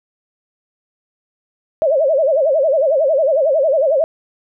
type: tone with vibrato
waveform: sine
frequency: 587.3 Hz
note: D5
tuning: in tune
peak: -11 dBFS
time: 1.82-4.04 s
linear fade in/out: 0 ms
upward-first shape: sine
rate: 11 Hz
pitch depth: 200 cents each way
effects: none